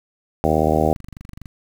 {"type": "harmonic tone", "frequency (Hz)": 78, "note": "D#2", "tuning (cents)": 5, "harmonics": [1, 2, 3, 4, 5, 6, 7, 8, 9, 10], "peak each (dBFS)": [-24, -24, -24, -24, -24, -24, -24, -24, -24, -24], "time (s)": [0.44, 0.93], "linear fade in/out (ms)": 0}
{"type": "click train", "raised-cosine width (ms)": 5, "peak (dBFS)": -25, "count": 22, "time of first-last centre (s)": [0.59, 1.458], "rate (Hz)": 24.2}
{"effects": ["7-bit"]}